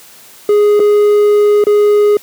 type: tone with dropouts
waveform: triangle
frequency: 415.3 Hz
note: G#4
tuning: in tune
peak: -4 dBFS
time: 0.49-2.17 s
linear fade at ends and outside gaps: 2 ms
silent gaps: 0.795-0.8 / 1.64-1.668 s
effects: white hiss -39 dBFS RMS until 2.22 s + high-pass 100 Hz 12 dB/octave